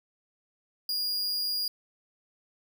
45% pulse tone, 4851 Hz, D#8, 45 cents flat, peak -27 dBFS, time 0.89-1.68 s, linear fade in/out 2 ms, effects none

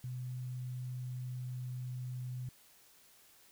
sine tone, 126 Hz, B2, 35 cents sharp, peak -38 dBFS, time 0.04-2.49 s, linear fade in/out 2 ms, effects white hiss -63 dBFS RMS until 3.51 s

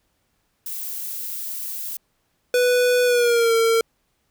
violet noise, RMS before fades -30 dBFS, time 0.66-1.97 s, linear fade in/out 2 ms
square tone with pitch glide, 493.9 to 455.5 Hz, B4 to A#4, 0 to -40 cents, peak -16 dBFS, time 2.54-3.81 s, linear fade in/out 2 ms, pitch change -140 cents, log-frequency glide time 3.05-3.54 s
effects pink hiss -69 dBFS RMS until 4.3 s

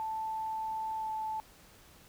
sine tone with pitch glide, 880 to 873.4 Hz, A5 to A5, 0 to -13 cents, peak -33 dBFS, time 0-1.4 s, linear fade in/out 0 ms, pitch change -13 cents, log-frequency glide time 0.97-1.11 s, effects pink hiss -58 dBFS RMS until 2.08 s

